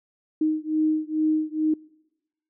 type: beating tone pair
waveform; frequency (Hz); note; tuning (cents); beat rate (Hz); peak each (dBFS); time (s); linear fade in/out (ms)
sine; 310 / 312.3; D#4 / D#4; -6 / +7; 2.3; -24; 0.41-1.74; 5
effects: noise-tail reverb RT60 1.0 s tail -25 dB re dry